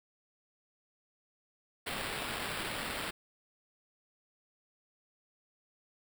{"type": "noise with sample-and-hold", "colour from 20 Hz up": "white", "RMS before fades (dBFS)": -38, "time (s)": [1.86, 3.11], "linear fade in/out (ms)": 10, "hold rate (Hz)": 6300, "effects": []}